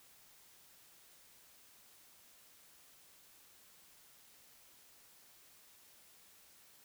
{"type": "silence", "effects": ["white hiss -63 dBFS RMS until 6.84 s"]}